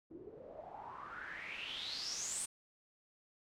white noise with low-pass filter sweep, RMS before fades -45 dBFS, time 0.1-2.46 s, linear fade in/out 10 ms, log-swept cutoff 320 to 9000 Hz, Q 8, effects none

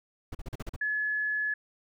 brown noise bursts, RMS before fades -36 dBFS, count 7, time 0.32-0.763 s, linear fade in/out 5 ms, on 29 ms, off 40 ms
sine tone, 1707 Hz, G#6, 47 cents sharp, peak -27 dBFS, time 0.81-1.54 s, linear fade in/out 5 ms
effects none

